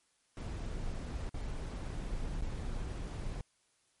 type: noise with dropouts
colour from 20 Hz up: brown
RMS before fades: -38 dBFS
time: 0.37-3.41 s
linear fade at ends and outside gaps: 1 ms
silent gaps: 1.293-1.343 / 2.411-2.423 s
effects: white hiss -73 dBFS RMS until 4 s + MP3 48 kbps